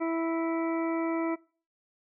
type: harmonic tone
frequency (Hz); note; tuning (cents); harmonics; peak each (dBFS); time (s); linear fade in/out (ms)
329.2; E4; -2; 1 / 2 / 3 / 4 / 6 / 7; -28 / -34 / -38 / -40 / -44 / -45; 0-1.36; 20
effects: noise-tail reverb RT60 0.4 s tail -23 dB re dry